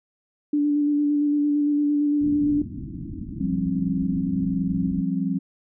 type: tone with vibrato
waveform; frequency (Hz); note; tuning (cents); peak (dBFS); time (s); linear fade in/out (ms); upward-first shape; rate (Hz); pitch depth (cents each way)
sine; 292.5; D4; -7; -18; 0.53-2.62; 5; square; 8.8; 14
type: low-pass noise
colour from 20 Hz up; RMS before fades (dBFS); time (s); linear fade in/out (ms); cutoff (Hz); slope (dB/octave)
white; -34; 2.21-5.02; 5; 320; 96
type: chord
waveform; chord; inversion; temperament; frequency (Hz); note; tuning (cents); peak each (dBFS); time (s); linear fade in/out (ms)
sine; F suspended second; none; equal with one note detuned; 174.61 / 196 / 266.5; F3 / G3 / C4; 0 / 0 / +32; -26; 3.4-5.39; 10
effects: none